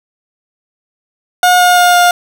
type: tone with pitch steps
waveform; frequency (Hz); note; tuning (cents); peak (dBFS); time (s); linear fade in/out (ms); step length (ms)
30% pulse; 721 / 716.4 / 711.9 / 707.4; F#5 / F5 / F5 / F5; -45 / +44 / +33 / +22; -3; 1.43-2.11; 2; 170
effects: none